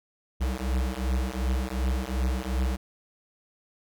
square beating tone pair, 62.5 / 65.2 Hz, B1 / C2, +21 / -5 cents, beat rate 2.7 Hz, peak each -29 dBFS, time 0.4-2.77 s, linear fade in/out 20 ms, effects none

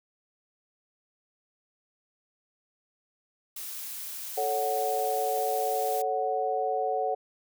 blue noise, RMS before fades -38 dBFS, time 3.56-6.02 s, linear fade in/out 5 ms
sine chord, F# minor, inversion first, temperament equal, 440 / 554.4 / 740 Hz, A4 / C#5 / F#5, 0 / 0 / 0 cents, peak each -31 / -32 / -28 dBFS, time 4.37-7.15 s, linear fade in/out 10 ms
effects none

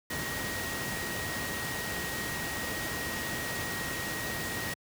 sine tone in noise, 1887 Hz, A#6, 21 cents sharp, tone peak -37 dBFS, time 0.1-4.74 s, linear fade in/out 5 ms, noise pink, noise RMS -35 dBFS, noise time 0.1-4.74 s, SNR -5 dB, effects high-pass 80 Hz 12 dB/octave

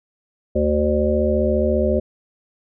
harmonic tone with a mistuned harmonic, 74.7 Hz, D2, 30 cents sharp, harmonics 1 / 3 / 5 / 7 / 8, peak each -22 / -22 / -22 / -22 / -22 dBFS, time 0.55-2 s, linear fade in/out 10 ms, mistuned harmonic 1, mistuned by +17 cents, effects none

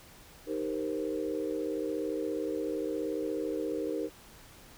sine chord, C minor seventh, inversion first, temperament equal, 311.1 / 392 / 466.2 / 523.3 Hz, Eb4 / G4 / Bb4 / C5, 0 / 0 / 0 / 0 cents, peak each -35 / -37 / -35 / -39 dBFS, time 0.46-4.1 s, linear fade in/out 50 ms, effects pink hiss -54 dBFS RMS until 4.77 s

